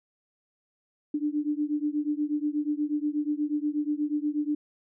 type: beating tone pair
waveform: sine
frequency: 293.7 / 302 Hz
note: D4 / D4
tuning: 0 / +48 cents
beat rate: 8.3 Hz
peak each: -28 / -29 dBFS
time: 1.14-4.55 s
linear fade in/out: 5 ms
effects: none